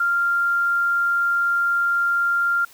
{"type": "tone", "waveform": "sine", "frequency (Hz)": 1392, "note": "F6", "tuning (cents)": -6, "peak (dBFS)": -17, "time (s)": [0, 2.65], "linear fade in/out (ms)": 5, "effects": ["white hiss -49 dBFS RMS until 2.73 s"]}